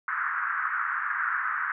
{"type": "band-pass noise", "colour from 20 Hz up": "pink", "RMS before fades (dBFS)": -29, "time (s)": [0.08, 1.72], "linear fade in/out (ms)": 2, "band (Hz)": [1200, 1700], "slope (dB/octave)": 48, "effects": []}